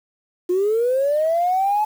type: linear sweep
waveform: sine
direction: up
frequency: 349.2 to 860 Hz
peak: -15 dBFS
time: 0.49-1.85 s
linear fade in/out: 10 ms
effects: tanh soft clip ceiling -12 dBFS + 7-bit